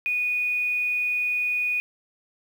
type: tone with quantisation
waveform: sine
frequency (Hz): 2470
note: D#7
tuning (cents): -13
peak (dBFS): -22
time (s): 0.06-1.8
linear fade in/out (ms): 0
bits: 8
effects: none